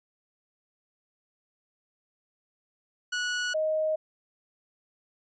sawtooth / sine tone pair in turn, 1467 / 625 Hz, F#6 / D#5, -15 / +8 cents, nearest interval octave + minor third, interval 1477 cents, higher first, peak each -24 dBFS, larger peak neither, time 3.12-3.54 / 3.54-3.96 s, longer neither, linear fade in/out 10 ms, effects resampled to 16000 Hz

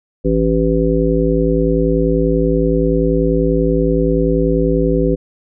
harmonic tone, 55.2 Hz, A1, 6 cents sharp, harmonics 1 / 3 / 5 / 7 / 9, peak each -18 / -18 / -18 / -18 / -18 dBFS, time 0.24-5.16 s, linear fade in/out 20 ms, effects none

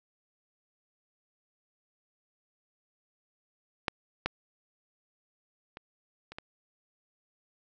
clicks, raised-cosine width 0.3 ms, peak -11 / -12 / -26 / -28 / -23 dBFS, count 5, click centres 3.882 / 4.26 / 5.771 / 6.32 / 6.385 s, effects resampled to 16000 Hz + 8-bit

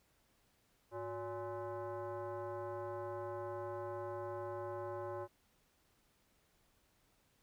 sine tone with frequency modulation, 103.83 Hz, G#2, in tune, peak -40 dBFS, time 0.91-5.28 s, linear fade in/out 50 ms, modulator 467 Hz, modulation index 1.9, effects pink hiss -74 dBFS RMS until 7.42 s

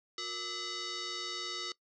sine tone with frequency modulation, 361.3 Hz, F#4, 41 cents flat, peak -36 dBFS, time 0.18-1.72 s, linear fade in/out 2 ms, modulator 829 Hz, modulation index 6.5, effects noise-tail reverb RT60 0.1 s tail -20 dB re dry

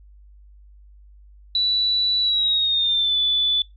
sine tone with pitch glide, 3951 to 3480 Hz, B7 to A7, 0 to -20 cents, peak -17 dBFS, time 1.55-3.62 s, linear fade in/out 2 ms, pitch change -220 cents, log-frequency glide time 2.21-3.18 s, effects noise-tail reverb RT60 0.2 s tail -23 dB re dry + added 50 Hz sine -45 dBFS peak until 3.76 s

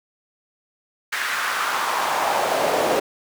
brown noise with high-pass filter sweep, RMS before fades -22 dBFS, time 1.12-3 s, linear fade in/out 10 ms, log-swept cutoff 1700 to 480 Hz, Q 2.3, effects none

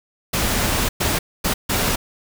pink noise bursts at uneven times, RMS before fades -20 dBFS, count 4, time 0.33-0.89 / 1-1.19 / 1.44-1.54 / 1.69-1.96 s, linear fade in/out 10 ms, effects none

